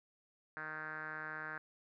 5% pulse tone with low-pass filter, 155.2 Hz, D#3, 4 cents flat, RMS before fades -44 dBFS, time 0.57-1.58 s, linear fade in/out 0 ms, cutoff 1600 Hz, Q 6.8, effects none

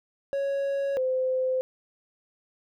triangle / sine tone pair in turn, 554.4 / 516 Hz, C#5 / C5, 0 / -24 cents, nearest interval minor second, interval 124 cents, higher first, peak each -23 dBFS, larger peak neither, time 0.33-0.97 / 0.97-1.61 s, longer neither, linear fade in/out 0 ms, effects none

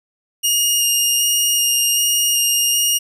15% pulse tone with vibrato, 2842 Hz, F7, 30 cents sharp, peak -7 dBFS, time 0.43-2.99 s, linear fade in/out 20 ms, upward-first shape square, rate 1.3 Hz, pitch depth 8 cents each way, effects none

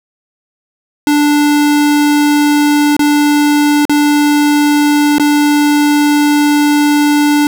square tone with dropouts, 293.7 Hz, D4, in tune, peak -8 dBFS, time 1.07-7.47 s, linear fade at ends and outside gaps 1 ms, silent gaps 2.966-2.993 / 3.853-3.895 / 5.183-5.197 s, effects none

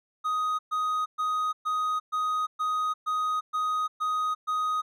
triangle tone bursts, 1250 Hz, D#6, 8 cents sharp, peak -23 dBFS, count 10, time 0.24-4.82 s, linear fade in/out 20 ms, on 350 ms, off 120 ms, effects none

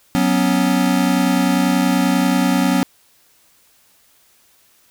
square chord, F# suspended fourth, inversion none, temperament equal, 185 / 246.9 / 277.2 Hz, F#3 / B3 / C#4, 0 / 0 / 0 cents, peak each -19 dBFS, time 0.15-2.83 s, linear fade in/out 0 ms, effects white hiss -55 dBFS RMS until 4.9 s

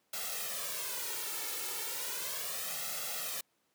white noise with flanger, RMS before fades -38 dBFS, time 0.13-3.41 s, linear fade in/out 5 ms, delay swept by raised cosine 1.5 to 2.29 ms, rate 0.35 Hz, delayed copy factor +0.85, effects pink hiss -75 dBFS RMS until 3.74 s + high-pass 200 Hz 12 dB/octave

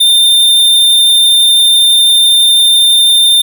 square tone, 3606 Hz, A7, 42 cents sharp, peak -5 dBFS, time 0-3.42 s, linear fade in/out 10 ms, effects none

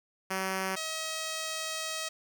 5% pulse tone pair in turn, 190 / 637.3 Hz, F#3 / D#5, +46 / +41 cents, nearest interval octave + major sixth, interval 2095 cents, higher second, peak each -19 / -22 dBFS, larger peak first, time 0.3-0.76 / 0.76-2.09 s, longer second, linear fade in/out 10 ms, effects none

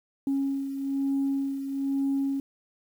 sine beating tone pair, 274.3 / 275.4 Hz, C#4 / C#4, -18 / -11 cents, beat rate 1.1 Hz, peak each -25 / -32 dBFS, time 0.27-2.4 s, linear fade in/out 2 ms, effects tanh soft clip ceiling -20 dBFS + 9-bit

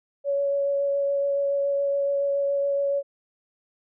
sine tone with vibrato, 561 Hz, C#5, 21 cents sharp, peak -21 dBFS, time 0.24-3.03 s, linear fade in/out 50 ms, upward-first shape sine, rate 7.1 Hz, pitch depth 9 cents each way, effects none

